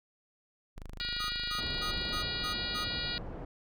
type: tone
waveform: sawtooth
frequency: 25.9 Hz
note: G#0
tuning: 4 cents flat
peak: -38 dBFS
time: 0.76-2.22 s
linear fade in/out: 0 ms
type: harmonic tone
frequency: 479.1 Hz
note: A#4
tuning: 47 cents sharp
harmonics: 3 / 4 / 5 / 6 / 7 / 8 / 9 / 10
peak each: -42 / -44 / -45 / -44 / -45 / -39 / -39 / -42 dBFS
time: 1-3.18 s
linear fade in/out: 0 ms
type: tone bursts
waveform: square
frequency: 1244.5 Hz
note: D#6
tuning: in tune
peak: -37 dBFS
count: 6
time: 1.19-2.85 s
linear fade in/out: 20 ms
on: 110 ms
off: 200 ms
type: low-pass noise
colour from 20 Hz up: pink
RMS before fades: -41 dBFS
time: 1.58-3.45 s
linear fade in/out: 5 ms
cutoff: 780 Hz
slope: 12 dB/octave
effects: none